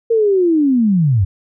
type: linear sweep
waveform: sine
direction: down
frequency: 466.2 to 86.5 Hz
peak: -10 dBFS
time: 0.1-1.25 s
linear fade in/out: 10 ms
effects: none